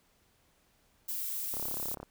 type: noise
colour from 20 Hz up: violet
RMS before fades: -36 dBFS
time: 1.08-1.95 s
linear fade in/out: 10 ms
type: click train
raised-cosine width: 1 ms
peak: -28 dBFS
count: 18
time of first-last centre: 1.54-2.03 s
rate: 34.7 Hz
effects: pink hiss -69 dBFS RMS until 2.1 s